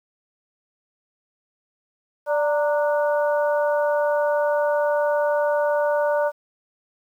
harmonic tone with a mistuned harmonic, 293.7 Hz, D4, in tune, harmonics 2 / 3 / 4 / 5, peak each -19 / -26 / -34 / -30 dBFS, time 2.26-6.32 s, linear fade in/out 50 ms, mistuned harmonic 3, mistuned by +75 cents, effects 9-bit

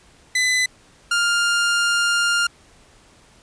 sawtooth tone pair in turn, 2008 / 1403.2 Hz, B6 / F6, +28 / +8 cents, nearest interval tritone, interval 620 cents, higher first, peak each -13 dBFS, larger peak neither, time 0.35-0.66 / 1.11-2.47 s, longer second, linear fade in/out 5 ms, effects pink hiss -52 dBFS RMS until 3.42 s + resampled to 22050 Hz

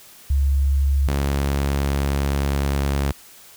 sine / sawtooth tone pair in turn, 69.3 / 69.82 Hz, C#2 / C#2, 0 / +13 cents, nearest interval unison, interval 13 cents, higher second, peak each -15 dBFS, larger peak neither, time 0.3-1.08 / 1.08-3.12 s, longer second, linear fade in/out 5 ms, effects white hiss -46 dBFS RMS until 3.56 s

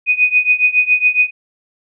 sine tone with tremolo, 2489 Hz, D#7, in tune, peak -6 dBFS, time 0.06-1.31 s, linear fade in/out 50 ms, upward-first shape triangle, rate 7.2 Hz, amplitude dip 95%, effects none

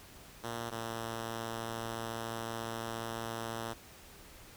5% pulse tone pair in turn, 116.54 / 114.21 Hz, A#2 / A#2, 0 / -35 cents, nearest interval unison, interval 35 cents, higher first, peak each -26 dBFS, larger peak neither, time 0.43-0.71 / 0.71-3.74 s, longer second, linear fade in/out 20 ms, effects pink hiss -54 dBFS RMS until 4.56 s

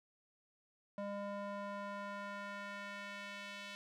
square tone with band-pass filter sweep, 202 Hz, G#3, 48 cents flat, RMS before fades -45 dBFS, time 0.98-3.75 s, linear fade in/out 0 ms, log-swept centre 630 to 2900 Hz, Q 1.3, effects none

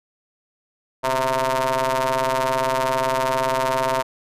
sawtooth ring-modulated tone, 132.8 Hz, C3, 26 cents sharp, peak -12 dBFS, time 1.03-4.03 s, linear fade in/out 20 ms, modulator 788 Hz, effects resampled to 32000 Hz

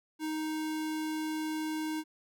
square tone, 311.9 Hz, D#4, 4 cents sharp, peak -33 dBFS, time 0.19-2.04 s, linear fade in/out 50 ms, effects none

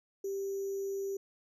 sine tone with sample-and-hold, 392 Hz, G4, in tune, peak -33 dBFS, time 0.24-1.17 s, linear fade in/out 5 ms, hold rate 6300 Hz, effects resampled to 32000 Hz

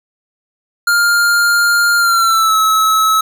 square tone with pitch glide, 1404 to 1294.9 Hz, F6 to E6, +9 to -31 cents, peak -10 dBFS, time 0.87-3.21 s, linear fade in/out 5 ms, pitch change -140 cents, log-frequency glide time 1.97-2.57 s, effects none

